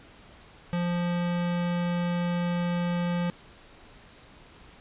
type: tone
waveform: square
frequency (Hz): 174.61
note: F3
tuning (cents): 0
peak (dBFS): -26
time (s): 0.73-3.3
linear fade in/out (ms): 0
effects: pink hiss -52 dBFS RMS until 4.8 s + resampled to 8000 Hz